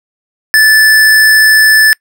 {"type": "tone", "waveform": "square", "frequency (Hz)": 1747, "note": "A6", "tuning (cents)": -13, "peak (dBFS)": -4, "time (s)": [0.54, 1.93], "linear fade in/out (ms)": 0, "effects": ["noise-tail reverb RT60 0.1 s tail -26 dB re dry"]}